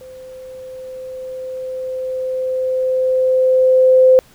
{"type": "tone with level ramp", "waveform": "sine", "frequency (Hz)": 516, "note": "C5", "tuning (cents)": -24, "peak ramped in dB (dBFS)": [-34, -5], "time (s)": [0.01, 4.19], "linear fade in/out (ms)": 0, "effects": ["pink hiss -49 dBFS RMS until 4.34 s"]}